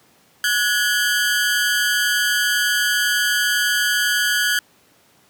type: ring-modulated tone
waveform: sawtooth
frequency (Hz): 1568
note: G6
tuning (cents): 0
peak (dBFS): -10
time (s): 0.44-4.59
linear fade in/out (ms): 2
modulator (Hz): 110
effects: pink hiss -55 dBFS RMS until 5.29 s + high-pass 150 Hz 12 dB/octave